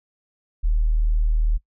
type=tone; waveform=sine; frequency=38.89 Hz; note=D#1; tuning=in tune; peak=-16 dBFS; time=0.63-1.58 s; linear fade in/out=20 ms; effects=noise-tail reverb RT60 0.1 s tail -20 dB re dry